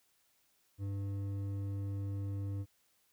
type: tone with hard clipping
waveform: sine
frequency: 99.2 Hz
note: G2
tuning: 21 cents sharp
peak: -37 dBFS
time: 0.78-2.66 s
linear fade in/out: 50 ms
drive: 8 dB
effects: white hiss -73 dBFS RMS until 3.12 s